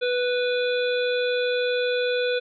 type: harmonic tone with a mistuned harmonic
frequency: 493.9 Hz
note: B4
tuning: in tune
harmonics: 1 / 3 / 5 / 7 / 8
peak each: -22 / -30 / -33 / -33 / -37 dBFS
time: 0.01-2.4 s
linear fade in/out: 20 ms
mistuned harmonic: 8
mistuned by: +24 cents
effects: none